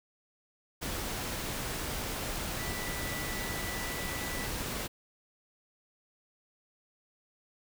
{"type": "tone in noise", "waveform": "sine", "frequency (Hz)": 1972, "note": "B6", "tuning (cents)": -3, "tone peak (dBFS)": -41, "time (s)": [2.58, 4.48], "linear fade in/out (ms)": 20, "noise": "pink", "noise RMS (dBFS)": -36, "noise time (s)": [0.81, 4.88], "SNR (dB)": -8, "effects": []}